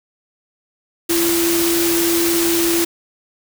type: tone in noise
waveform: sine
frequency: 338.3 Hz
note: E4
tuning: 45 cents sharp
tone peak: -16 dBFS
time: 1.09-2.85 s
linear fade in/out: 10 ms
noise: white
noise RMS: -20 dBFS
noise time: 1.09-2.85 s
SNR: +1 dB
effects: none